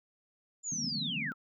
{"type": "linear sweep", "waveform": "sine", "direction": "down", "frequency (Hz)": [7170, 1232], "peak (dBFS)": -33, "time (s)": [0.63, 1.34], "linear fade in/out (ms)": 50}
{"type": "band-pass noise", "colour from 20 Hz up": "pink", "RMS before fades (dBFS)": -40, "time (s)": [0.72, 1.32], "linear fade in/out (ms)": 0, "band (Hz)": [140, 270], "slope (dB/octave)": 96}
{"effects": []}